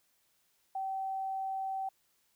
sine tone, 770 Hz, G5, 31 cents flat, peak -33 dBFS, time 0.75-1.89 s, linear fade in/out 5 ms, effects white hiss -73 dBFS RMS until 2.35 s

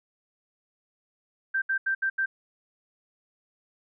sine tone bursts at uneven times, 1568 Hz, G6, in tune, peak -23 dBFS, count 5, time 1.54-1.62 / 1.69-1.78 / 1.86-1.95 / 2.02-2.1 / 2.18-2.26 s, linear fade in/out 10 ms, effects none

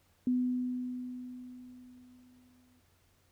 sine tone with exponential decay, 250 Hz, B3, 21 cents sharp, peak -25 dBFS, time 0.27-2.8 s, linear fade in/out 2 ms, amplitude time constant 550 ms, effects added 90 Hz sine -70 dBFS peak until 3.31 s + pink hiss -70 dBFS RMS until 3.31 s

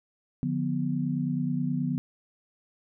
sine chord, B diminished, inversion first, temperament just, 148.16 / 177.8 / 246.9 Hz, D3 / F3 / B3, +16 / +31 / 0 cents, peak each -30 / -31 / -29 dBFS, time 0.43-1.98 s, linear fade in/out 0 ms, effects none

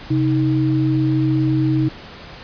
sine tone pair together, 132.15 / 314.3 Hz, C3 / D#4, +18 / +18 cents, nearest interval octave + minor third, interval 1500 cents, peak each -17 dBFS, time 0.1-1.89 s, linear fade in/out 10 ms, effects pink hiss -37 dBFS RMS until 2.43 s + resampled to 11025 Hz

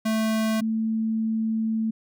square / sine tone pair in turn, 220 / 221.9 Hz, A3 / A3, 0 / +15 cents, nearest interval unison, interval 15 cents, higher second, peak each -22 dBFS, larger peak neither, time 0.05-0.61 / 0.61-1.91 s, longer second, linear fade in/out 10 ms, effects none

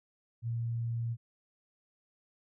sine tone, 116.54 Hz, A#2, in tune, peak -31 dBFS, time 0.42-1.17 s, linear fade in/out 50 ms, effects none

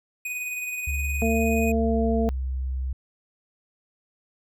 square tone with tremolo, 2489 Hz, D#7, in tune, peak -28 dBFS, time 0.25-1.72 s, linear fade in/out 5 ms, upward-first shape sine, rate 19 Hz, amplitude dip 35%
sine tone with pitch glide, 71.2 to 64.91 Hz, C#2 to C2, +47 to -13 cents, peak -25 dBFS, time 0.87-2.93 s, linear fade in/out 5 ms, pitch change -160 cents, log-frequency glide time 1.69-2.08 s
harmonic tone, 226.1 Hz, A3, 47 cents sharp, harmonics 1 / 2 / 3, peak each -23 / -26 / -28 dBFS, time 1.22-2.29 s, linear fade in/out 0 ms
effects none

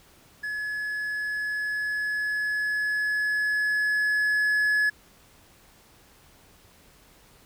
triangle tone with level ramp, 1700 Hz, G#6, 40 cents sharp, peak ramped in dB -27 to -18 dBFS, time 0.43-4.9 s, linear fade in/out 10 ms, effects pink hiss -56 dBFS RMS until 7.45 s

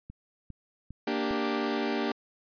click train, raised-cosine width 5 ms, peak -30 dBFS, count 4, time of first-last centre 0.1-1.31 s, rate 2.48 Hz
sawtooth chord, G minor, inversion first, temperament equal, 233.1 / 293.7 / 392 Hz, Bb3 / D4 / G4, 0 / 0 / 0 cents, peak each -28 dBFS, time 1.07-2.12 s, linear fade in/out 5 ms
effects resampled to 11025 Hz

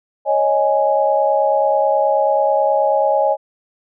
sine chord, C# suspended second, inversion none, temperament just, 554.4 / 623.7 / 831.5 Hz, C#5 / D#5 / G#5, 0 / +4 / +2 cents, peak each -17 dBFS, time 0.25-3.37 s, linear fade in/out 50 ms, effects none

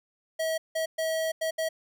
square tone bursts at uneven times, 643 Hz, E5, 43 cents flat, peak -27 dBFS, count 5, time 0.39-0.58 / 0.75-0.86 / 0.98-1.32 / 1.41-1.51 / 1.58-1.69 s, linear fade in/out 10 ms, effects none

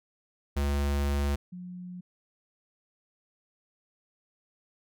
square / sine tone pair in turn, 71 / 179.79 Hz, C#2 / F#3, +42 / -49 cents, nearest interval octave + major third, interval 1609 cents, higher second, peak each -26 / -38 dBFS, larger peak first, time 0.56-1.36 / 1.52-2.01 s, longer first, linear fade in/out 10 ms, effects none

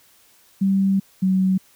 sine tone pair in turn, 194.2 / 188.34 Hz, G3 / F#3, -16 / +31 cents, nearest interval minor second, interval 53 cents, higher first, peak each -15 / -15 dBFS, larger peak neither, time 0.61-1 / 1.22-1.58 s, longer first, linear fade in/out 10 ms, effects white hiss -55 dBFS RMS until 1.75 s

